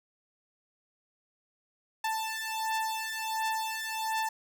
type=beating tone pair; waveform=sawtooth; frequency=883 / 884.4 Hz; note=A5 / A5; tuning=+6 / +9 cents; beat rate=1.4 Hz; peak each=-30 dBFS; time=2.04-4.29 s; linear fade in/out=5 ms; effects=none